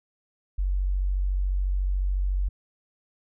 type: tone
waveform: sine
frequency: 47 Hz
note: F#1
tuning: 28 cents sharp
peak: -22 dBFS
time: 0.58-2.49 s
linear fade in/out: 10 ms
effects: none